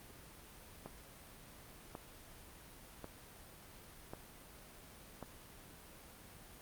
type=click train; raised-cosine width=1 ms; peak=-30 dBFS; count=5; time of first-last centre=0.86-5.227 s; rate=0.916 Hz; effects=pink hiss -56 dBFS RMS until 6.61 s + Opus 32 kbps